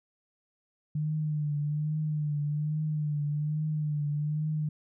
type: tone with vibrato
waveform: sine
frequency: 150.5 Hz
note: D3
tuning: 43 cents sharp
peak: -27 dBFS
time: 0.95-4.69 s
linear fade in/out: 5 ms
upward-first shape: triangle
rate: 1.2 Hz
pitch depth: 54 cents each way
effects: none